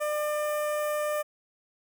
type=tone with notch filter; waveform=sawtooth; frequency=599 Hz; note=D5; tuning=34 cents sharp; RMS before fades=-29 dBFS; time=0-1.23 s; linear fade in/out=20 ms; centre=4200 Hz; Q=0.56; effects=none